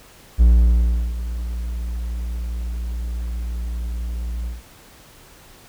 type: tone with ADSR envelope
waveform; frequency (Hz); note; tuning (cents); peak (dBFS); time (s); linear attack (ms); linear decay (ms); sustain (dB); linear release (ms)
triangle; 58.5; A#1; +7; -6; 0.38-4.62; 32; 710; -15; 150
effects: pink hiss -47 dBFS RMS until 5.68 s